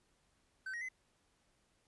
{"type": "tone with pitch steps", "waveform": "triangle", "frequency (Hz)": [1535, 1886, 2035], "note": ["G6", "A#6", "C7"], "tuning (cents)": [-37, 20, -49], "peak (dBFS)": -38, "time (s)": [0.66, 0.888], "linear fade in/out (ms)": 5, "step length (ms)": 76, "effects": ["pink hiss -75 dBFS RMS until 1.87 s", "resampled to 24000 Hz"]}